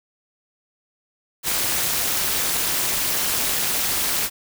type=noise with amplitude modulation; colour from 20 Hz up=white; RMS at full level=-19 dBFS; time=1.43-4.3 s; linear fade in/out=50 ms; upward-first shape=sine; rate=220 Hz; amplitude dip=75%; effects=none